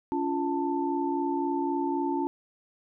sine tone cluster, 283.4 / 347.2 / 886 Hz, C#4 / F4 / A5, +38 / -10 / +12 cents, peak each -29 / -30 / -31 dBFS, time 0.12-2.27 s, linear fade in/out 0 ms, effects none

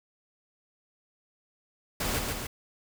pink noise with echo, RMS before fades -30 dBFS, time 2-2.19 s, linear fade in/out 5 ms, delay 140 ms, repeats 2, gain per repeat -3 dB, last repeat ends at 2.47 s, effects none

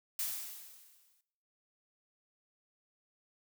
blue noise with exponential decay, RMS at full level -34 dBFS, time 0.19-1.21 s, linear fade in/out 2 ms, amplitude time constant 220 ms, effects noise-tail reverb RT60 0.7 s tail -17 dB re dry

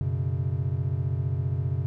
triangle chord, F# suspended fourth, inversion none, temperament equal, 92.5 / 123.47 / 138.59 Hz, F#2 / B2 / C#3, 0 / 0 / 0 cents, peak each -27 / -27 / -27 dBFS, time 0.01-1.86 s, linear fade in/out 0 ms, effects none

